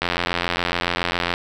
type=click train; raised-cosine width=0.3 ms; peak=-4 dBFS; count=116; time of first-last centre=0.02-1.339 s; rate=87.2 Hz; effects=7-bit